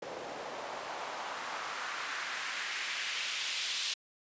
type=noise with band-pass filter sweep; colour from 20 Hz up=white; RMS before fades=-38 dBFS; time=0.02-3.94 s; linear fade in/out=5 ms; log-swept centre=500 to 3600 Hz; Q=1.5; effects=resampled to 16000 Hz